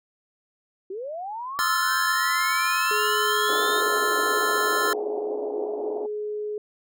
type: linear sweep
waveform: sine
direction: up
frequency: 360.9 to 3729 Hz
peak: -30 dBFS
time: 0.9-3.81 s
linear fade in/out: 5 ms
type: chord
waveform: square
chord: F major seventh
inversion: second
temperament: just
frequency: 1047.7 / 1309.6 / 1396.9 / 1746.1 Hz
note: C6 / E6 / F6 / A6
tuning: +2 / -12 / 0 / -14 cents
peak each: -28 dBFS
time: 1.59-4.93 s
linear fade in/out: 0 ms
type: tone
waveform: sine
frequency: 420.7 Hz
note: G#4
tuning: 22 cents sharp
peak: -27 dBFS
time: 2.91-6.58 s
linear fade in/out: 2 ms
type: band-pass noise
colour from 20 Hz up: pink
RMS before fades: -33 dBFS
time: 3.48-6.07 s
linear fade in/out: 20 ms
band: 300 to 790 Hz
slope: 48 dB/octave
effects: none